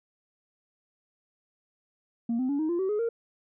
sine tone with pitch steps, 232.9 / 256.9 / 283.4 / 312.7 / 344.9 / 380.5 / 419.8 / 463.1 Hz, A#3 / C4 / C#4 / D#4 / F4 / F#4 / G#4 / A#4, -1 / -32 / +38 / +9 / -22 / +48 / +19 / -11 cents, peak -23 dBFS, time 2.29-3.09 s, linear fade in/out 5 ms, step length 100 ms, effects tanh soft clip ceiling -23 dBFS

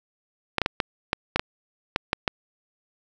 clicks, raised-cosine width 0.3 ms, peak -5 dBFS, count 10, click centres 0.583 / 0.617 / 0.661 / 0.802 / 1.131 / 1.36 / 1.395 / 1.961 / 2.131 / 2.278 s, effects none

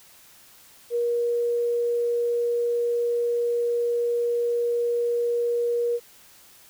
sine tone, 475.3 Hz, A#4, 34 cents sharp, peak -21 dBFS, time 0.9-6 s, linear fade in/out 50 ms, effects white hiss -52 dBFS RMS until 6.69 s

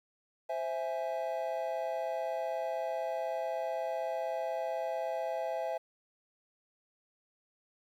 triangle chord, C augmented, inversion none, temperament equal, 523.3 / 659.3 / 830.6 Hz, C5 / E5 / G#5, 0 / 0 / 0 cents, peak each -36 / -33 / -37 dBFS, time 0.49-5.78 s, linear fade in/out 10 ms, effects 11-bit

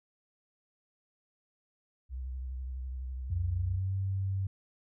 sine tone with vibrato, 64.2 Hz, C2, 32 cents flat, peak -35 dBFS, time 2.09-3.81 s, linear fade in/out 50 ms, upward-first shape sine, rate 12 Hz, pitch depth 54 cents each way
sine tone with pitch glide, 89 to 96.5 Hz, F2 to G2, +33 to -27 cents, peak -29 dBFS, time 3.3-4.47 s, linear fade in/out 5 ms, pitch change +140 cents, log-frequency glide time 3.47-3.95 s
effects none

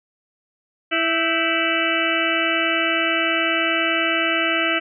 harmonic tone with a mistuned harmonic, 329.6 Hz, E4, in tune, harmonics 1 / 2 / 4 / 5 / 6 / 7 / 8 / 9, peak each -26 / -26 / -26 / -26 / -26 / -26 / -26 / -26 dBFS, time 0.91-4.8 s, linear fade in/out 20 ms, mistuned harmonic 5, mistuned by -95 cents, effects none

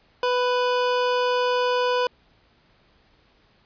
25% pulse tone, 496 Hz, B4, 7 cents sharp, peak -16 dBFS, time 0.23-2.07 s, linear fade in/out 2 ms, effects pink hiss -60 dBFS RMS until 3.65 s + resampled to 11025 Hz

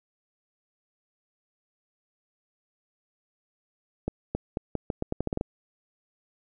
accelerating click train, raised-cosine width 2 ms, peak -14 dBFS, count 12, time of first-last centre 4.08-5.411 s, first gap 270 ms, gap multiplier 0.82, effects none

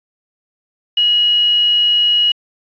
sine tone with quantisation, 2900 Hz, F#7, 35 cents flat, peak -10 dBFS, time 0.97-2.32 s, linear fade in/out 5 ms, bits 5, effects resampled to 11025 Hz

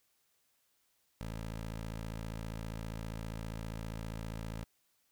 15% pulse tone, 55 Hz, A1, in tune, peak -33 dBFS, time 1.21-4.64 s, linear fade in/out 0 ms, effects white hiss -75 dBFS RMS until 5.11 s

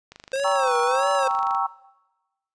click train, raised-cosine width 0.2 ms, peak -24 dBFS, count 37, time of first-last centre 0.12-1.549 s, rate 25.2 Hz
square tone with vibrato, 523.3 Hz, C5, in tune, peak -23 dBFS, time 0.33-1.28 s, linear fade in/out 5 ms, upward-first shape sine, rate 1.6 Hz, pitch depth 150 cents each way
sine chord, G diminished seventh, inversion none, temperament equal, 784 / 932.3 / 1108.7 / 1318.5 Hz, G5 / Bb5 / Db6 / Fb6, 0 / 0 / 0 / 0 cents, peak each -25 / -26 / -26 / -27 dBFS, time 0.44-1.67 s, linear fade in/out 10 ms
effects noise-tail reverb RT60 1.0 s tail -19 dB re dry + resampled to 22050 Hz

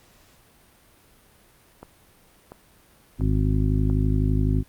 click train, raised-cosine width 1 ms, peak -25 dBFS, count 4, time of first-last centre 1.83-3.899 s, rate 1.45 Hz
harmonic tone, 51.91 Hz, G#1, in tune, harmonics 1 / 2 / 3 / 4 / 5 / 6 / 7, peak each -22 / -23 / -27 / -36 / -27 / -41 / -35 dBFS, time 3.18-4.64 s, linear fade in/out 50 ms
effects pink hiss -56 dBFS RMS until 4.68 s + Opus 48 kbps

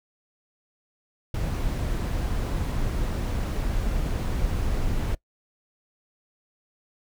brown noise, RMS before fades -26 dBFS, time 1.34-5.15 s, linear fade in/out 5 ms, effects noise-tail reverb RT60 0.1 s tail -22 dB re dry

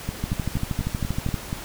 two click trains, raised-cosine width 5 ms, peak -12 / -14 dBFS, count 15 / 7, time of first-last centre 0.24-1.342 / 0.09-1.529 s, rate 12.7 / 4.17 Hz, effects pink hiss -37 dBFS RMS until 1.64 s

